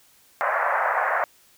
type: band-pass noise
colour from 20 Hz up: pink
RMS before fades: -23 dBFS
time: 0.41-1.24 s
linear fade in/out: 0 ms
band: 580 to 1900 Hz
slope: 48 dB/octave
effects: white hiss -57 dBFS RMS until 1.57 s